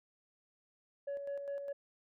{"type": "tone with tremolo", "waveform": "sine", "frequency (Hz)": 563, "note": "C#5", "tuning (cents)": 27, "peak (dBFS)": -34, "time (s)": [1.07, 1.73], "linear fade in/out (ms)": 10, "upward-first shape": "square", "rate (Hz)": 4.9, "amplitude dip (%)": 50, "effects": ["tanh soft clip ceiling -35 dBFS"]}